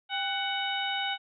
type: harmonic tone with a mistuned harmonic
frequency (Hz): 745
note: F#5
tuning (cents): +12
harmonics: 1 / 2 / 3 / 4 / 5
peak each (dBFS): -33 / -35 / -37 / -34 / -36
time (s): 0.09-1.18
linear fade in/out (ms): 50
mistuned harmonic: 1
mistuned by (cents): +110
effects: none